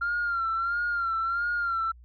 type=tone with vibrato; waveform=sine; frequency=1382 Hz; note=F6; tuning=19 cents flat; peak=-24 dBFS; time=0.01-1.92 s; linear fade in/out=10 ms; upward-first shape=sine; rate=1.5 Hz; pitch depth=60 cents each way; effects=tanh soft clip ceiling -21 dBFS + added 60 Hz sine -48 dBFS peak until 2.04 s